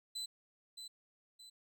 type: tone with echo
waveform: 35% pulse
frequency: 4021 Hz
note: B7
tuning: 30 cents sharp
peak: -38 dBFS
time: 0.15-0.26 s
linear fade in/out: 10 ms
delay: 620 ms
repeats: 2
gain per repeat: -7 dB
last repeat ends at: 1.5 s
effects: none